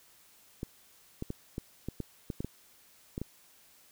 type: clicks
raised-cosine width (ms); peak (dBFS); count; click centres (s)
3; -22; 11; 0.631 / 1.224 / 1.304 / 1.581 / 1.886 / 2.003 / 2.302 / 2.405 / 2.446 / 3.179 / 3.216
effects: white hiss -61 dBFS RMS until 3.91 s